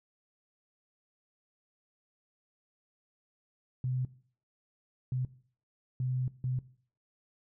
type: tone bursts at uneven times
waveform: sine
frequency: 127.7 Hz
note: C3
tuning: 42 cents flat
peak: -29 dBFS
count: 4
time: 3.84-4.05 / 5.12-5.25 / 6-6.28 / 6.44-6.59 s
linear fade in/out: 2 ms
effects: noise-tail reverb RT60 0.5 s tail -18 dB re dry